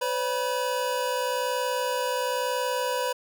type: tone cluster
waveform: square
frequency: 506 / 567 / 976 Hz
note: B4 / C#5 / B5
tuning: +42 / +39 / -21 cents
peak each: -29 / -34 / -30 dBFS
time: 0.01-3.13 s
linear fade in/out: 10 ms
effects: none